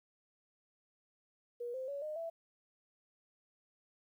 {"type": "tone with pitch steps", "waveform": "sine", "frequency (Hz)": [480, 520.4, 564.3, 611.8, 663.3], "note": ["B4", "C5", "C#5", "D#5", "E5"], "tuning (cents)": [-49, -9, 31, -29, 11], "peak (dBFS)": -38, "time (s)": [1.6, 2.3], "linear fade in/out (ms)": 10, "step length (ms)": 140, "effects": ["12-bit"]}